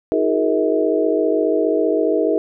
sine tone cluster, 317.3 / 363.8 / 413.5 / 468.4 / 641 Hz, D#4 / F#4 / G#4 / A#4 / E5, +34 / -29 / -8 / +8 / -49 cents, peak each -20 / -26 / -20 / -20 / -22 dBFS, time 0.12-2.38 s, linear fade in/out 0 ms, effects none

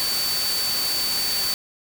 sine tone in noise, 4540 Hz, C#8, 41 cents sharp, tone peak -23 dBFS, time 0-1.54 s, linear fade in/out 0 ms, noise white, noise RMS -27 dBFS, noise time 0-1.54 s, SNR +1 dB, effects none

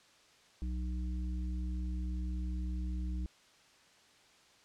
harmonic tone, 61.74 Hz, B1, in tune, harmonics 1 / 3 / 5, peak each -34 / -44 / -48 dBFS, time 0.62-3.26 s, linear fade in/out 0 ms, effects white hiss -63 dBFS RMS until 4.64 s + low-pass 6000 Hz 12 dB/octave

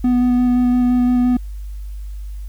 triangle tone with vibrato, 247.3 Hz, B3, 3 cents sharp, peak -10 dBFS, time 0.04-1.37 s, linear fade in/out 5 ms, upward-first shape square, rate 5.8 Hz, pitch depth 9 cents each way, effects added 50 Hz sine -26 dBFS peak until 2.48 s + white hiss -54 dBFS RMS until 2.48 s

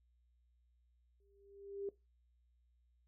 sine tone with exponential growth, 398.7 Hz, G4, 29 cents sharp, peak -37 dBFS, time 1.2-1.89 s, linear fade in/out 2 ms, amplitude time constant 150 ms, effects noise-tail reverb RT60 0.2 s tail -18 dB re dry + added 60 Hz sine -70 dBFS peak until 3.07 s

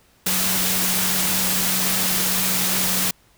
sine tone in noise, 185 Hz, F#3, in tune, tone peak -29 dBFS, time 0.26-3.11 s, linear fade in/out 5 ms, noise white, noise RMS -21 dBFS, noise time 0.26-3.11 s, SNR -11 dB, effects pink hiss -57 dBFS RMS until 3.37 s

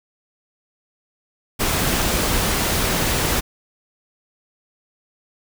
pink noise, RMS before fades -20 dBFS, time 1.59-3.41 s, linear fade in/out 20 ms, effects none

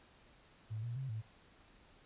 sine tone with pitch steps, 108.9 / 118.2 / 133.4 / 109.9 Hz, A2 / A#2 / C3 / A2, -17 / +24 / +34 / -2 cents, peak -38 dBFS, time 0.7-1.22 s, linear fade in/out 20 ms, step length 130 ms, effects pink hiss -64 dBFS RMS until 2.05 s + resampled to 8000 Hz

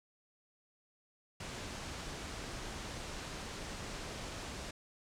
pink low-pass noise, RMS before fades -44 dBFS, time 1.4-4.71 s, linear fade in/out 5 ms, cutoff 8200 Hz, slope 24 dB/octave, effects none

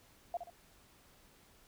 sine tone with echo, 695 Hz, F5, 9 cents flat, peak -33 dBFS, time 0.34-0.37 s, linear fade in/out 2 ms, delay 65 ms, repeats 2, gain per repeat -8 dB, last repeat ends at 0.5 s, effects pink hiss -64 dBFS RMS until 1.67 s

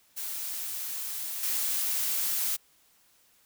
blue noise with level steps, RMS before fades -35 / -29 dBFS, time 0.16-2.57 s, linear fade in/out 20 ms, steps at 1.43 s, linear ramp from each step 2 ms, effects white hiss -64 dBFS RMS until 3.45 s

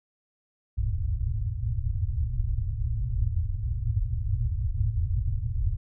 white low-pass noise, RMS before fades -27 dBFS, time 0.77-5.77 s, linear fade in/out 10 ms, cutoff 120 Hz, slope 96 dB/octave, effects none

